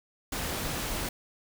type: noise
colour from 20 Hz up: pink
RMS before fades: -33 dBFS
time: 0.32-1.09 s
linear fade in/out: 5 ms
type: noise with exponential decay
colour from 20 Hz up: brown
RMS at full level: -33 dBFS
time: 0.65-0.8 s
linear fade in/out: 1 ms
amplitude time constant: 32 ms
effects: none

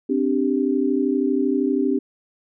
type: chord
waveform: sine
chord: C suspended second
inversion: none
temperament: just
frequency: 261.6 / 294.3 / 392.4 Hz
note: C4 / D4 / G4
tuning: 0 / +4 / +2 cents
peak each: -21 / -22 / -23 dBFS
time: 0.09-1.99 s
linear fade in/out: 10 ms
effects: none

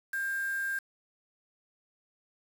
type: tone with quantisation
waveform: sine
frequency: 1595 Hz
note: G6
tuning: 30 cents sharp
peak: -30 dBFS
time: 0.13-0.79 s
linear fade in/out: 5 ms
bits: 7
effects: none

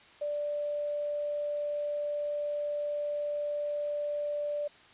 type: tone with quantisation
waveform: sine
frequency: 587.3 Hz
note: D5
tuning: in tune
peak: -30 dBFS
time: 0.21-4.68 s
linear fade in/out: 10 ms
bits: 9
effects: white hiss -56 dBFS RMS until 4.93 s + resampled to 8000 Hz

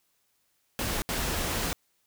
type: noise bursts at uneven times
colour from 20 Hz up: pink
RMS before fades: -30 dBFS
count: 2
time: 0.79-1.02 / 1.09-1.73 s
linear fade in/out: 0 ms
effects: white hiss -72 dBFS RMS until 2.06 s

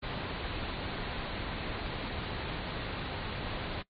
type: low-pass noise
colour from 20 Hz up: pink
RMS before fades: -37 dBFS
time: 0.02-3.83 s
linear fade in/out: 20 ms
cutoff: 4300 Hz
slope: 96 dB/octave
effects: noise-tail reverb RT60 0.1 s tail -20 dB re dry + MP3 32 kbps

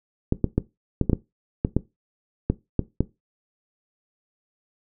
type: clicks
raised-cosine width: 3 ms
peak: -6 dBFS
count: 11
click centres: 0.324 / 0.443 / 0.58 / 1.013 / 1.097 / 1.132 / 1.649 / 1.766 / 2.5 / 2.793 / 3.006 s
effects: noise-tail reverb RT60 0.2 s tail -17 dB re dry

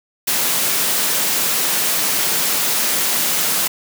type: high-pass noise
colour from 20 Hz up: white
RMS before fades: -18 dBFS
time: 0.27-3.68 s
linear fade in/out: 10 ms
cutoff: 130 Hz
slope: 48 dB/octave
effects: none

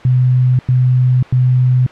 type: tone bursts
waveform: sine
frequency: 126.7 Hz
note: B2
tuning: 45 cents sharp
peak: -8 dBFS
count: 3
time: 0.05-1.864 s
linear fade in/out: 2 ms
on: 540 ms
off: 97 ms
effects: white hiss -36 dBFS RMS until 1.91 s + low-pass 2000 Hz 12 dB/octave

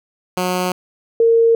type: tone pair in turn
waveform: 10% pulse / sine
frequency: 181.8 / 459.1 Hz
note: F#3 / A#4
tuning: -30 / -26 cents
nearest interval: octave + major third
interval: 1604 cents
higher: second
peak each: -9 dBFS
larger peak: neither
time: 0.37-0.72 / 1.2-1.55 s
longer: neither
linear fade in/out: 2 ms
effects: none

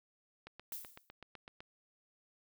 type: click train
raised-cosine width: 0.3 ms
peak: -33 dBFS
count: 10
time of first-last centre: 0.47-1.605 s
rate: 7.93 Hz
type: noise with exponential decay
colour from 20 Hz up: violet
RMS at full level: -40 dBFS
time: 0.72-1.11 s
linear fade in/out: 5 ms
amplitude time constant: 83 ms
effects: none

